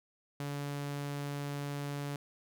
sawtooth tone, 143.1 Hz, D3, 45 cents flat, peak -32 dBFS, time 0.4-2.16 s, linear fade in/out 2 ms, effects none

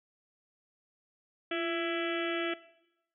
harmonic tone with a mistuned harmonic, 332.4 Hz, E4, 15 cents sharp, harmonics 1 / 2 / 4 / 5 / 6 / 7 / 8 / 9 / 10, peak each -34 / -37 / -40 / -41 / -42 / -42 / -43 / -44 / -44 dBFS, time 1.51-2.54 s, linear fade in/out 5 ms, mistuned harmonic 1, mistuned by +48 cents, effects noise-tail reverb RT60 0.9 s tail -18 dB re dry

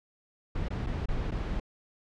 brown noise with dropouts, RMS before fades -31 dBFS, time 0.55-1.6 s, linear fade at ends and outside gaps 5 ms, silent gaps 0.685-0.704 / 0.864-0.868 / 1.058-1.085 / 1.31-1.317 s, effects low-pass 4000 Hz 12 dB/octave

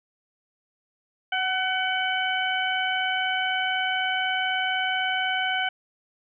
harmonic tone with a mistuned harmonic, 754 Hz, F#5, 32 cents sharp, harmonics 1 / 2 / 3 / 4, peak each -28 / -27 / -31 / -29 dBFS, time 1.32-5.69 s, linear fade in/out 5 ms, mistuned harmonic 1, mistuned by -17 cents, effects none

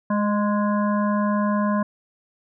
harmonic tone with a mistuned harmonic, 207.7 Hz, G#3, in tune, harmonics 1 / 3 / 5 / 7 / 8, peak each -20 / -27 / -26 / -37 / -36 dBFS, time 0.1-1.83 s, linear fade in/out 5 ms, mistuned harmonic 3, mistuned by -18 cents, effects none

